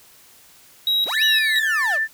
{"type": "tone with tremolo", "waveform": "triangle", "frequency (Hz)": 3838, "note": "A#7", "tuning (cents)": 50, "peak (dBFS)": -15, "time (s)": [0.87, 1.59], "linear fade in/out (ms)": 2, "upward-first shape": "square", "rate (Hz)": 2.9, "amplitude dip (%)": 60}
{"type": "linear two-way sweep", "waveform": "35% pulse", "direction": "up then down", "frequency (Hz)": [77.78, 3009, 515], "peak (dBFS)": -23, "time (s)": [1.05, 1.99], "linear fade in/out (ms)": 50, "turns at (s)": 1.24}
{"type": "tone with pitch glide", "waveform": "sine", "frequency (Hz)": [1760, 1772.2], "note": ["A6", "A6"], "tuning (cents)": [0, 12], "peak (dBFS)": -18, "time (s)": [1.12, 2.08], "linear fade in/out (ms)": 50, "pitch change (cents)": 12, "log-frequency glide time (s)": [1.64, 1.87]}
{"effects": ["white hiss -50 dBFS RMS until 2.13 s"]}